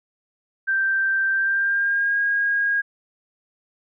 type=tone with pitch glide; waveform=sine; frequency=1568 to 1632.7 Hz; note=G6 to G#6; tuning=0 to -30 cents; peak=-18 dBFS; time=0.67-2.82 s; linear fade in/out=20 ms; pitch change=+70 cents; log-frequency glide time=1.32-2.18 s; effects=none